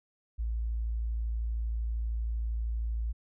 sine tone, 56.4 Hz, A1, 44 cents sharp, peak -29 dBFS, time 0.38-3.13 s, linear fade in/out 20 ms, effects none

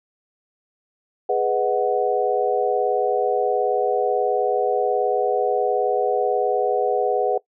sine chord, G# minor seventh, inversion none, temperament equal, 415.3 / 493.9 / 622.3 / 740 Hz, G#4 / B4 / D#5 / F#5, 0 / 0 / 0 / 0 cents, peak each -23 / -22 / -27 / -22 dBFS, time 1.29-7.38 s, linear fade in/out 5 ms, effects noise-tail reverb RT60 0.1 s tail -20 dB re dry

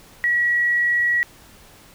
sine tone, 1922 Hz, B6, 48 cents flat, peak -16 dBFS, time 0.24-1.23 s, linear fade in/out 0 ms, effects pink hiss -48 dBFS RMS until 1.94 s

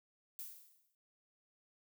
violet noise with exponential decay, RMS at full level -44 dBFS, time 0.39-0.95 s, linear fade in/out 1 ms, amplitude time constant 120 ms, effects noise-tail reverb RT60 0.3 s tail -24 dB re dry

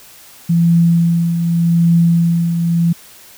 sine tone with tremolo, 169 Hz, E3, 43 cents sharp, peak -7 dBFS, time 0.49-2.93 s, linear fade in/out 10 ms, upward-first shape triangle, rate 0.85 Hz, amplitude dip 55%, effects white hiss -41 dBFS RMS until 3.37 s

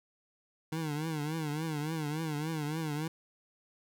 25% pulse tone with vibrato, 154.5 Hz, D#3, 12 cents flat, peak -29 dBFS, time 0.72-3.08 s, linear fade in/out 5 ms, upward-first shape triangle, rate 3.5 Hz, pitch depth 120 cents each way, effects none

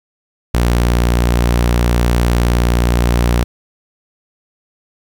sawtooth tone, 59.4 Hz, A#1, 33 cents sharp, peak -7 dBFS, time 0.54-3.44 s, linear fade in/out 5 ms, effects 8-bit

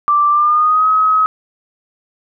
sine tone with pitch glide, 1174.7 to 1273.6 Hz, D6 to D#6, 0 to +40 cents, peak -9 dBFS, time 0.08-1.26 s, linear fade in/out 0 ms, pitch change +140 cents, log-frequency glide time 0.3-0.88 s, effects none

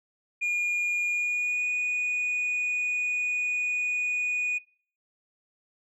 sine tone with pitch glide, 2430 to 2467 Hz, D#7 to D#7, -42 to -15 cents, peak -22 dBFS, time 0.41-4.59 s, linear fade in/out 20 ms, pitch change +27 cents, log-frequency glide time 1.1-1.66 s, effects noise-tail reverb RT60 0.5 s tail -24 dB re dry + tanh soft clip ceiling -24 dBFS

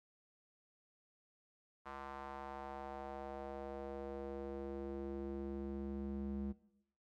square tone with band-pass filter sweep, 68.7 Hz, C#2, 15 cents flat, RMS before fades -45 dBFS, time 1.85-6.53 s, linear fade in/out 20 ms, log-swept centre 1100 to 220 Hz, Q 2.1, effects noise-tail reverb RT60 0.8 s tail -18 dB re dry

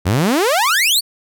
sawtooth exponential sweep, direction up, 81.4 to 4699 Hz, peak -9 dBFS, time 0.05-1.01 s, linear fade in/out 20 ms, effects none

